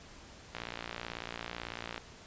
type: click train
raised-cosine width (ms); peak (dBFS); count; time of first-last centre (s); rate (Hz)
0.3; -22; 84; 0.55-1.979; 58.1
effects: pink hiss -53 dBFS RMS until 2.26 s + resampled to 16000 Hz